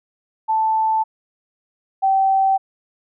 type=tone pair in turn; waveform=sine; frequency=880 / 773.1 Hz; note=A5 / G5; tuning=0 / -24 cents; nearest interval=major second; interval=224 cents; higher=first; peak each=-15 / -13 dBFS; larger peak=second; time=0.48-1.04 / 2.02-2.58 s; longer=neither; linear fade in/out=20 ms; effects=none